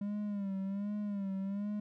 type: tone with vibrato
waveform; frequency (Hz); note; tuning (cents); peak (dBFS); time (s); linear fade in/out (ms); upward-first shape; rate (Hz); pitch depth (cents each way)
triangle; 200.3; G3; +38; -32; 0.01-1.8; 5; sine; 1.3; 72
effects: none